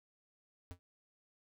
square tone with exponential decay, 88.6 Hz, F2, 25 cents sharp, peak -40 dBFS, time 0.71-0.79 s, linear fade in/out 0 ms, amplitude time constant 17 ms, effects none

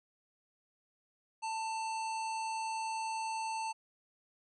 harmonic tone, 890 Hz, A5, 20 cents sharp, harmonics 1 / 3 / 5 / 7 / 9 / 10, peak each -35 / -45 / -49 / -52 / -54 / -55 dBFS, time 1.42-3.73 s, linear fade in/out 20 ms, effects none

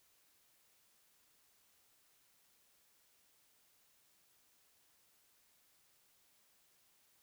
silence, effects white hiss -72 dBFS RMS until 7.22 s

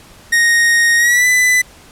45% pulse tone with pitch glide, 1864.7 to 1998.5 Hz, A#6 to B6, 0 to +20 cents, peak -9 dBFS, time 0.32-1.62 s, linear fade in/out 10 ms, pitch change +120 cents, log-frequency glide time 0.97-1.27 s, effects pink hiss -42 dBFS RMS until 1.91 s + low-pass 12000 Hz 12 dB/octave

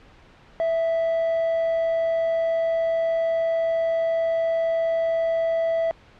triangle tone with quantisation, 659.3 Hz, E5, in tune, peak -18 dBFS, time 0.6-5.91 s, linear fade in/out 0 ms, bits 7, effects pink hiss -51 dBFS RMS until 6.19 s + low-pass 3000 Hz 12 dB/octave

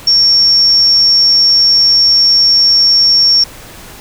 sine tone, 5490 Hz, F8, 31 cents flat, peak -5 dBFS, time 0.07-3.44 s, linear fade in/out 5 ms, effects pink hiss -33 dBFS RMS until 4 s

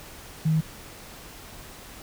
sine tone, 158 Hz, D#3, 27 cents sharp, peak -19 dBFS, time 0.45-0.61 s, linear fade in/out 10 ms, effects pink hiss -44 dBFS RMS until 2.02 s

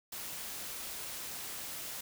white noise, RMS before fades -42 dBFS, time 0.12-2.01 s, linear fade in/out 5 ms, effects none

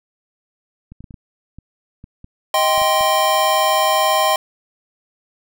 clicks, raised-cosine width 5 ms, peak -25 dBFS, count 11, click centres 0.92 / 1.006 / 1.042 / 1.108 / 1.142 / 1.586 / 2.041 / 2.244 / 2.778 / 2.817 / 3.009 s
square chord, C minor, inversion first, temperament just, 627.9 / 784.9 / 1046.5 Hz, Eb5 / G5 / C6, +16 / +2 / 0 cents, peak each -19 dBFS, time 2.54-4.36 s, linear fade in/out 2 ms
effects none

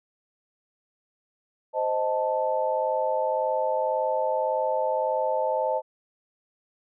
sine chord, A diminished, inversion first, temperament equal with one note detuned, 520.5 / 622.3 / 880 Hz, C5 / Eb5 / A5, -9 / 0 / 0 cents, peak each -27 dBFS, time 1.73-5.82 s, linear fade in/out 50 ms, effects none

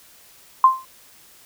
sine tone with exponential decay, 1046.5 Hz, C6, in tune, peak -5 dBFS, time 0.64-0.85 s, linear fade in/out 2 ms, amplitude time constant 45 ms, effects white hiss -50 dBFS RMS until 1.45 s

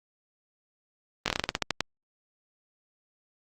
slowing click train, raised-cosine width 0.2 ms, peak -7 dBFS, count 12, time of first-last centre 1.26-1.806 s, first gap 19 ms, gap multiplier 1.18, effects Opus 32 kbps

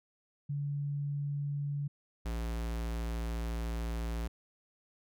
sine / square tone pair in turn, 143.4 / 57.11 Hz, D3 / A#1, -41 / -35 cents, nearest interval octave + major third, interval 1594 cents, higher first, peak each -32 / -34 dBFS, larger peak first, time 0.49-1.88 / 2.25-4.28 s, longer second, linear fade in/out 10 ms, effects none

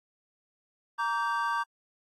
triangle chord, G minor, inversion first, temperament equal with one note detuned, 932.3 / 1155.1 / 1568 Hz, Bb5 / D6 / G6, 0 / -29 / 0 cents, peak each -29 / -29 / -31 dBFS, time 0.98-1.64 s, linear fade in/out 20 ms, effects AAC 48 kbps

